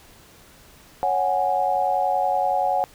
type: chord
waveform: sine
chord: C# suspended fourth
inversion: none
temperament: equal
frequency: 554.4 / 740 / 830.6 Hz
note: C#5 / F#5 / G#5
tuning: 0 / 0 / 0 cents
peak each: -26 / -21 / -24 dBFS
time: 1.03-2.84 s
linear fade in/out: 0 ms
effects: pink hiss -50 dBFS RMS until 2.94 s